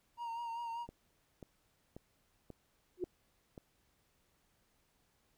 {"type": "tone with vibrato", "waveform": "triangle", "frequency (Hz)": 932.3, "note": "A#5", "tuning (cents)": 0, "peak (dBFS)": -37, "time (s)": [0.17, 0.87], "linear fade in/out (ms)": 50, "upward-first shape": "sine", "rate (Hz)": 5.1, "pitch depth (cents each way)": 34}
{"type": "click train", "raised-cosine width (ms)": 2, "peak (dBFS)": -35, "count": 6, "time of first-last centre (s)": [0.89, 3.578], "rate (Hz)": 1.86}
{"type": "tone with exponential growth", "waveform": "sine", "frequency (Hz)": 361.2, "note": "F#4", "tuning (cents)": -42, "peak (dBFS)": -30, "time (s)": [2.97, 3.04], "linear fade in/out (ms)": 5, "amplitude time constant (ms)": 15}
{"effects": ["pink hiss -75 dBFS RMS until 5.37 s"]}